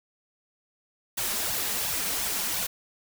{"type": "noise with flanger", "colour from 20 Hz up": "white", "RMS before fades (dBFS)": -29, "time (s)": [1.17, 2.67], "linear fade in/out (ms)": 10, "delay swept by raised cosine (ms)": [1.1, 5], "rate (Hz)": 2.8, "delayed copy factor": 0.6, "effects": []}